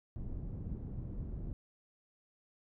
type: low-pass noise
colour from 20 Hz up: pink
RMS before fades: -41 dBFS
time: 0.16-1.53 s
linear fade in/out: 0 ms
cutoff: 210 Hz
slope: 12 dB/octave
effects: none